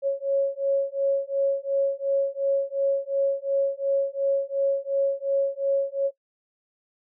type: beating tone pair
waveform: sine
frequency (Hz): 550 / 552.8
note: C#5 / C#5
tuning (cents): -14 / -5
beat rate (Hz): 2.8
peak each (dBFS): -24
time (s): 0.02-6.11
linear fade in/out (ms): 50
effects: noise-tail reverb RT60 0.1 s tail -19 dB re dry